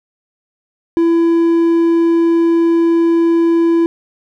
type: tone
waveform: triangle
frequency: 334.6 Hz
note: E4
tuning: 26 cents sharp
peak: -7 dBFS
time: 0.97-3.86 s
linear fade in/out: 0 ms
effects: none